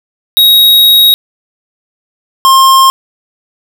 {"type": "tone pair in turn", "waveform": "square", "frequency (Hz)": [3791, 1063.8], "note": ["A#7", "C6"], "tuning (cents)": [28, 28], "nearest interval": "octave + minor seventh", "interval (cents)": 2200, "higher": "first", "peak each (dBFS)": -3, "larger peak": "neither", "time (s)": [[0.37, 1.14], [2.45, 2.9]], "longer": "first", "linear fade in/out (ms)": 0, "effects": []}